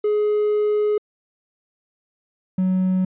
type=tone pair in turn; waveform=triangle; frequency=420 / 185.96 Hz; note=G#4 / F#3; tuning=+19 / +9 cents; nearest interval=octave + major second; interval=1410 cents; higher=first; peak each=-14 dBFS; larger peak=neither; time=0.04-0.98 / 2.58-3.05 s; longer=first; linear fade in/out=5 ms; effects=tanh soft clip ceiling -10 dBFS + resampled to 8000 Hz